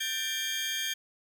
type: tone cluster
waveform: 30% pulse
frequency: 1563 / 1784 / 2352 / 3223 Hz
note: G6 / A6 / D7 / G7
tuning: -6 / +23 / +2 / +47 cents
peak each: -38 / -35 / -37 / -29 dBFS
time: 0-0.94 s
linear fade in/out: 10 ms
effects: none